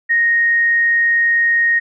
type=tone; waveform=sine; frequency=1864.7 Hz; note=A#6; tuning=in tune; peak=-11 dBFS; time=0.09-1.8 s; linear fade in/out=20 ms; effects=none